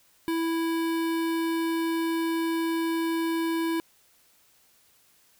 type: tone with notch filter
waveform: square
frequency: 329.6 Hz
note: E4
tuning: in tune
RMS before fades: -27 dBFS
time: 0.28-3.8 s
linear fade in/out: 0 ms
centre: 6400 Hz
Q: 1.4
effects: white hiss -62 dBFS RMS until 5.39 s